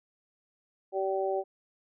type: harmonic tone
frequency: 192.4 Hz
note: G3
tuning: 32 cents flat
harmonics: 2 / 3 / 4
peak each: -30 / -32 / -33 dBFS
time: 0.92-1.44 s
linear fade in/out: 50 ms
effects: none